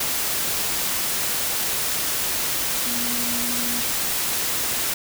sine tone in noise, 239.6 Hz, A#3, 48 cents sharp, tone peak -31 dBFS, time 2.86-3.81 s, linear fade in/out 5 ms, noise white, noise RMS -24 dBFS, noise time 0-4.94 s, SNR -10 dB, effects none

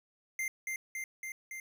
square tone with echo, 2093 Hz, C7, in tune, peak -33 dBFS, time 0.39-0.48 s, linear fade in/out 2 ms, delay 280 ms, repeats 4, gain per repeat -2 dB, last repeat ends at 1.6 s, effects none

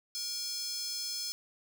square tone with high-pass filter, 474.8 Hz, A#4, 32 cents sharp, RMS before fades -37 dBFS, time 0.15-1.32 s, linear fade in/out 0 ms, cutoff 5100 Hz, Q 4.3, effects none

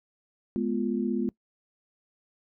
sine chord, F diminished, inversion first, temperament equal with one note detuned, 210.9 / 246.9 / 349.2 Hz, Ab3 / Cb4 / F4, +27 / 0 / 0 cents, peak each -29 / -29 / -31 dBFS, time 0.56-1.29 s, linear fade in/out 0 ms, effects noise-tail reverb RT60 0.1 s tail -22 dB re dry

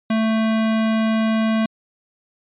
square tone, 221.4 Hz, A3, 11 cents sharp, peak -17 dBFS, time 0.1-1.66 s, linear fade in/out 5 ms, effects resampled to 8000 Hz

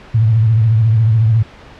sine tone with vibrato, 111.5 Hz, A2, 23 cents sharp, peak -8 dBFS, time 0.14-1.43 s, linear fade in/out 10 ms, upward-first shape triangle, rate 14 Hz, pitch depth 100 cents each way, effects pink hiss -38 dBFS RMS until 1.79 s + low-pass 3000 Hz 12 dB/octave

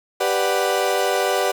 35% pulse chord, G major seventh, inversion none, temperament equal, 392 / 493.9 / 587.3 / 740 Hz, G4 / B4 / D5 / F#5, 0 / 0 / 0 / 0 cents, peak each -22 dBFS, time 0.2-1.52 s, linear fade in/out 10 ms, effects none

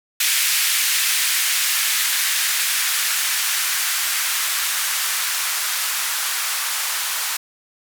violet noise with band-pass filter sweep, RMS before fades -21 dBFS, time 0.2-7.37 s, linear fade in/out 5 ms, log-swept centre 2000 to 1100 Hz, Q 1.3, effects none

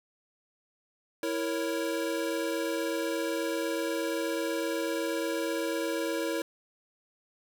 square chord, A# diminished, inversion second, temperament equal, 329.6 / 466.2 / 554.4 Hz, E4 / A#4 / C#5, 0 / 0 / 0 cents, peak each -33 / -35 / -35 dBFS, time 1.23-6.42 s, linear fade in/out 2 ms, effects none

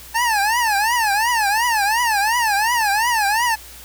25% pulse tone with vibrato, 882 Hz, A5, 4 cents sharp, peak -12 dBFS, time 0.14-3.56 s, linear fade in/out 20 ms, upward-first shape triangle, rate 2.8 Hz, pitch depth 210 cents each way, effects added 60 Hz sine -44 dBFS peak until 3.84 s + white hiss -40 dBFS RMS until 3.84 s

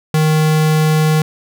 square tone, 155.56 Hz, D#3, in tune, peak -11 dBFS, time 0.14-1.22 s, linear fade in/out 2 ms, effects none

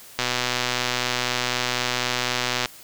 click train, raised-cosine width 0.2 ms, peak -5 dBFS, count 307, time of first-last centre 0.19-2.658 s, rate 124 Hz, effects white hiss -45 dBFS RMS until 2.83 s

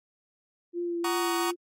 sine tone with vibrato, 344.5 Hz, F4, 24 cents flat, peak -28 dBFS, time 0.73-1.56 s, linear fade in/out 50 ms, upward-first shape triangle, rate 2.8 Hz, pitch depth 23 cents each way
sawtooth chord, D# minor seventh, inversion first, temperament just, 746.7 / 933.4 / 1120.1 / 1244.5 Hz, F#5 / A#5 / C#6 / D#6, +16 / +2 / +18 / 0 cents, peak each -30 / -30 / -28 / -32 dBFS, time 1.04-1.51 s, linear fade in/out 5 ms
effects AAC 48 kbps

